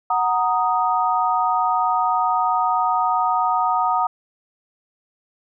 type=chord; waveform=sine; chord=D# minor; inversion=first; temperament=equal; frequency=740 / 932.3 / 1244.5 Hz; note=F#5 / A#5 / D#6; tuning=0 / 0 / 0 cents; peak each=-21 dBFS; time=0.1-4.07 s; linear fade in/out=5 ms; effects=none